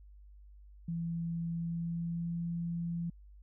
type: tone with pitch glide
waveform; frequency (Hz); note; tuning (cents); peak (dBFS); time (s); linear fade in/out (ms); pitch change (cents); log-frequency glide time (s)
sine; 167.8 to 169.95; E3 to F3; +31 to -47; -33; 0.88-3.1; 5; +22; 1.54-2.48
effects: added 50 Hz sine -52 dBFS peak until 3.42 s